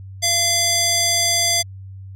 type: tone with band-pass filter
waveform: square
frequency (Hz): 684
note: F5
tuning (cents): -36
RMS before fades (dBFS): -18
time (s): 0.22-1.63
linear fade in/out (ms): 20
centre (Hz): 6200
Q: 1.7
effects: added 96 Hz sine -33 dBFS peak until 2.15 s